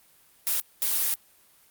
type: noise bursts at uneven times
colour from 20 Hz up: blue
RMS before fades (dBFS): -25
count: 2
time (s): 0.47-0.6 / 0.82-1.14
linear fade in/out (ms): 0
effects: white hiss -59 dBFS RMS until 1.7 s + Opus 32 kbps